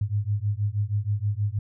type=beating tone pair; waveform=sine; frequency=100.4 / 106.7 Hz; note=G2 / G#2; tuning=+42 / +47 cents; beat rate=6.3 Hz; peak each=-26 dBFS; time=0.01-1.59 s; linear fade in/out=5 ms; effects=none